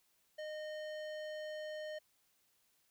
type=tone with low-pass filter; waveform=square; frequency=614 Hz; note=D#5; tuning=23 cents flat; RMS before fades=-44 dBFS; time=0.38-1.99 s; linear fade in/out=10 ms; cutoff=4000 Hz; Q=0.85; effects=white hiss -75 dBFS RMS until 2.9 s